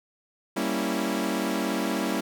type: chord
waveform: sawtooth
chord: G diminished seventh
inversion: none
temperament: equal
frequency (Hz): 196 / 233.1 / 277.2 / 329.6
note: G3 / Bb3 / Db4 / Fb4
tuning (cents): 0 / 0 / 0 / 0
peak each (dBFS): -27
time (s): 0.56-2.21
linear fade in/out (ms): 10
effects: none